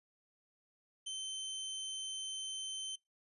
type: tone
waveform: sawtooth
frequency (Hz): 3091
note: G7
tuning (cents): -25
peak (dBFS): -36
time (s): 1.06-2.96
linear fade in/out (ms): 10
effects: noise-tail reverb RT60 0.2 s tail -24 dB re dry + resampled to 24000 Hz